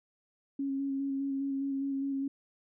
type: tone with vibrato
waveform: sine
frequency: 274.2 Hz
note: C#4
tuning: 19 cents flat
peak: -30 dBFS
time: 0.59-2.28 s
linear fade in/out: 5 ms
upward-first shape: square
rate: 4.9 Hz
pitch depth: 15 cents each way
effects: none